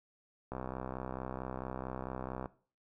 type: click train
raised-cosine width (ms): 1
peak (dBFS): -25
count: 126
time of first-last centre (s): 0.52-2.458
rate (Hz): 64.5
effects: noise-tail reverb RT60 0.4 s tail -17 dB re dry